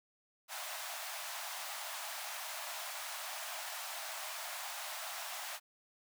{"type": "high-pass noise", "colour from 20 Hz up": "pink", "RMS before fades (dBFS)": -43, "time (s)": [0.48, 5.6], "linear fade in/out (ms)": 50, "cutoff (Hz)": 610, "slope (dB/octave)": 96, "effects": []}